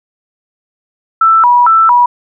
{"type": "tone with vibrato", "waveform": "sine", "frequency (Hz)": 1135, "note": "C#6", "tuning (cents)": 41, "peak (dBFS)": -4, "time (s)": [1.21, 2.06], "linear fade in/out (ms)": 5, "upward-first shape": "square", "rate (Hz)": 2.2, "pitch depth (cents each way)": 270, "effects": []}